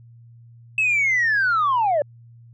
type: linear sweep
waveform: sine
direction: down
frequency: 2637 to 554.4 Hz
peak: -15 dBFS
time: 0.78-2.02 s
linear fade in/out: 2 ms
effects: tanh soft clip ceiling -14 dBFS + added 117 Hz sine -44 dBFS peak until 2.53 s